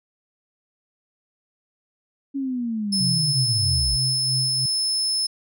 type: linear sweep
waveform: sine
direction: down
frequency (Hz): 280.3 to 51.2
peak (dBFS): -23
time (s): 2.34-3.97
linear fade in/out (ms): 20
type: tone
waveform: 35% pulse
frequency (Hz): 5230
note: E8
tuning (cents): -15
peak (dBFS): -18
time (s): 2.92-5.27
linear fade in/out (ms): 10
type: tone with tremolo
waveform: sine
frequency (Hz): 130.81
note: C3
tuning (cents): 0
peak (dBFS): -23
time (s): 3-4.66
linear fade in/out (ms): 5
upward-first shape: sine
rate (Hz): 3.1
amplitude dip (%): 65
effects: none